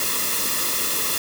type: noise with comb filter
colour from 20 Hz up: white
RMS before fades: -23 dBFS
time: 0-1.18 s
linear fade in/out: 2 ms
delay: 1.3 ms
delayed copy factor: -0.7
effects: none